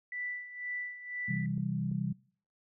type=tone with tremolo; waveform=sine; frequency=1975.5 Hz; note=B6; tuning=in tune; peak=-34 dBFS; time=0.12-1.46 s; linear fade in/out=2 ms; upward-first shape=sine; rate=2 Hz; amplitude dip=75%
type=chord; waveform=sine; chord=C major; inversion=none; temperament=equal; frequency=130.81 / 164.81 / 196 Hz; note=C3 / E3 / G3; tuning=0 / 0 / 0 cents; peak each=-35 dBFS; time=1.28-2.13 s; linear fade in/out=10 ms
type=clicks; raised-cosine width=3 ms; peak=-37 dBFS; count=2; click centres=1.579 / 1.915 s
effects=noise-tail reverb RT60 0.5 s tail -23 dB re dry